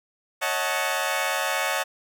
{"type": "chord", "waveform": "15% pulse", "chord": "D# half-diminished seventh", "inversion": "third", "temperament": "equal with one note detuned", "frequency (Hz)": [554.4, 631.3, 740, 880], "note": ["C#5", "D#5", "F#5", "A5"], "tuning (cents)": [0, 25, 0, 0], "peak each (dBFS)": -23, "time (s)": [0.41, 1.84], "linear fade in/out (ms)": 20, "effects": []}